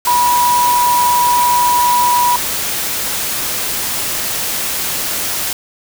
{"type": "tone in noise", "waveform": "sine", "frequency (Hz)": 974, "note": "B5", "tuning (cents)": -24, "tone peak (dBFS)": -10, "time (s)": [0.07, 2.36], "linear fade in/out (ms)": 2, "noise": "white", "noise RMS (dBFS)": -19, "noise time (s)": [0.05, 5.53], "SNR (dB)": 6, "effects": []}